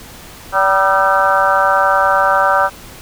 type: harmonic tone with a mistuned harmonic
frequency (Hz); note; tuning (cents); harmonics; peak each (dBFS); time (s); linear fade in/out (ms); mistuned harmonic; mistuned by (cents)
192.5; G3; -31; 3 / 4 / 5 / 6 / 7 / 8; -17 / -17 / -17 / -17 / -17 / -17; 0.52-2.7; 50; 6; +68
effects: pink hiss -36 dBFS RMS until 3.01 s